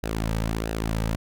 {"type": "tone with flanger", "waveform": "sawtooth", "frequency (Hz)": 55, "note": "A1", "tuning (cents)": 0, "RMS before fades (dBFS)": -27, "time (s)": [0.03, 1.16], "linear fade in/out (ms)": 5, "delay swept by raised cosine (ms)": [0.89, 2.89], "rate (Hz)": 1.5, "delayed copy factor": -0.6, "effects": []}